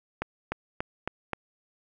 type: accelerating click train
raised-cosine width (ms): 0.5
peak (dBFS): -14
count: 5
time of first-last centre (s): 0.22-1.333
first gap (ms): 300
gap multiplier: 0.95
effects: none